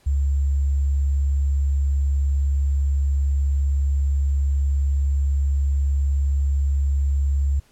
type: tone with sample-and-hold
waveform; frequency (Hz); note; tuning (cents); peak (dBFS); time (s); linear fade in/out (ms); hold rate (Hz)
sine; 69.6; C#2; +8; -17; 0.06-7.6; 10; 7350
effects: pink hiss -58 dBFS RMS until 7.71 s + low-pass 12000 Hz 12 dB/octave